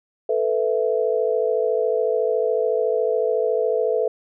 sine chord, A suspended second, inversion none, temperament equal, 440 / 493.9 / 659.3 Hz, A4 / B4 / E5, 0 / 0 / 0 cents, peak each -21 / -22 / -25 dBFS, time 0.29-4.08 s, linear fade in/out 5 ms, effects none

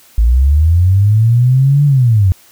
sine linear two-way sweep, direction up then down, 53.4 to 146.7 to 89 Hz, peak -6 dBFS, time 0.18-2.32 s, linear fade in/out 0 ms, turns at 1.85 s, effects white hiss -45 dBFS RMS until 2.51 s

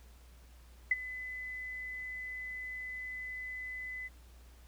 sine tone with ADSR envelope, 2011 Hz, B6, 31 cents sharp, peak -22 dBFS, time 0.91-4.09 s, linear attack 5 ms, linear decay 28 ms, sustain -17 dB, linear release 27 ms, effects added 60 Hz sine -54 dBFS peak until 4.67 s + pink hiss -64 dBFS RMS until 4.67 s

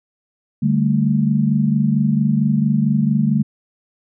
sine chord, D suspended fourth, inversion none, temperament just, 146.83 / 195.78 / 220.2 Hz, D3 / G3 / A3, 0 / -2 / +2 cents, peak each -18 / -19 / -17 dBFS, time 0.62-3.43 s, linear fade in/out 10 ms, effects none

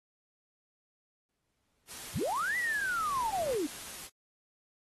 pink noise with exponential growth, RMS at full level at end -45 dBFS, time 1.29-3.55 s, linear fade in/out 0 ms, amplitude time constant 490 ms
white noise, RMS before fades -44 dBFS, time 1.87-4.1 s, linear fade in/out 50 ms
sine linear two-way sweep, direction up then down, 65.7 to 2000 to 267.4 Hz, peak -29 dBFS, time 2.15-3.67 s, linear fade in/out 10 ms, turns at 2.57 s
effects AAC 32 kbps

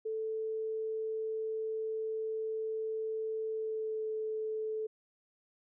sine tone with pitch glide, 440 to 435.7 Hz, A4 to A4, 0 to -17 cents, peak -33 dBFS, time 0.05-4.87 s, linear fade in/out 10 ms, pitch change -17 cents, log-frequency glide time 3.49-4.08 s, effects none

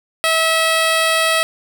10% pulse tone, 648 Hz, E5, 30 cents flat, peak -5 dBFS, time 0.24-1.43 s, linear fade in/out 0 ms, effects none

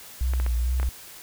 sine tone with vibrato, 61.2 Hz, B1, 15 cents flat, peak -21 dBFS, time 0.21-0.89 s, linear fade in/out 0 ms, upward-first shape sine, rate 2.2 Hz, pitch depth 69 cents each way
clicks, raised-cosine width 0.5 ms, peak -19 dBFS, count 5, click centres 0.336 / 0.4 / 0.464 / 0.799 / 0.83 s
effects white hiss -44 dBFS RMS until 1.22 s

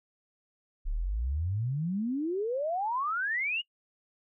sine exponential sweep, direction up, 32.7 to 2938 Hz, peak -28 dBFS, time 0.85-3.62 s, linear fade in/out 20 ms, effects noise-tail reverb RT60 0.1 s tail -23 dB re dry

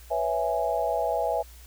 sine chord, C# minor seventh, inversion third, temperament equal, 493.9 / 554.4 / 659.3 / 830.6 Hz, B4 / C#5 / E5 / G#5, 0 / 0 / 0 / 0 cents, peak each -31 / -31 / -27 / -29 dBFS, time 0.1-1.43 s, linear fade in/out 20 ms, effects added 60 Hz sine -46 dBFS peak until 1.66 s + white hiss -53 dBFS RMS until 1.66 s

